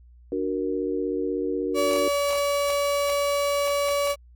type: chord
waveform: sine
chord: D augmented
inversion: none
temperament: equal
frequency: 293.7 / 370 / 466.2 Hz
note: D4 / F#4 / A#4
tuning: 0 / 0 / 0 cents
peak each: -29 / -28 / -28 dBFS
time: 0.32-2.08 s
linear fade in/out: 2 ms
type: tone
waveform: 35% pulse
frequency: 570 Hz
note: C#5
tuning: 48 cents sharp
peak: -20 dBFS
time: 1.74-4.16 s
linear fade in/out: 50 ms
effects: added 60 Hz sine -48 dBFS peak until 4.35 s + AAC 64 kbps